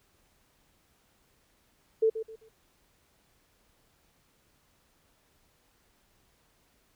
sine tone with echo, 443.7 Hz, A4, 14 cents sharp, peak -20 dBFS, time 2.02-2.1 s, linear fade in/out 10 ms, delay 130 ms, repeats 3, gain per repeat -11 dB, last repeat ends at 2.49 s, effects pink hiss -68 dBFS RMS until 6.95 s

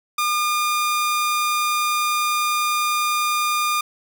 sawtooth tone, 1210 Hz, D#6, 49 cents flat, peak -15 dBFS, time 0.18-3.81 s, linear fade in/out 5 ms, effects none

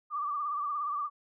sine tone with vibrato, 1174.7 Hz, D6, in tune, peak -30 dBFS, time 0.1-1.1 s, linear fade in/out 50 ms, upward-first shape sine, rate 17 Hz, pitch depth 65 cents each way, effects none

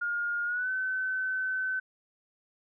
sine tone with pitch glide, 1420 to 1521.9 Hz, F6 to F#6, +28 to +48 cents, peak -28 dBFS, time 0.01-1.8 s, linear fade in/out 10 ms, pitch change +120 cents, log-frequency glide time 0.45-0.7 s, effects none

